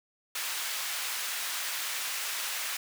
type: high-pass noise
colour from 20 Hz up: pink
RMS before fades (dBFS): -34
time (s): 0.35-2.77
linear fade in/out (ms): 5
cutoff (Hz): 1500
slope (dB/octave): 12
effects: none